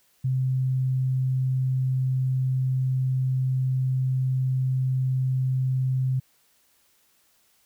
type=tone; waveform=sine; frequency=130.1 Hz; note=C3; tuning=9 cents flat; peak=-21 dBFS; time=0.24-6.2 s; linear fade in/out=10 ms; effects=white hiss -64 dBFS RMS until 7.65 s